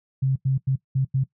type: tone bursts at uneven times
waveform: sine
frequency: 133.5 Hz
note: C3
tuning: 35 cents sharp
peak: -18 dBFS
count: 5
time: 0.22-0.36 / 0.45-0.58 / 0.67-0.76 / 0.95-1.05 / 1.14-1.24 s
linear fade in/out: 10 ms
effects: noise-tail reverb RT60 0.1 s tail -18 dB re dry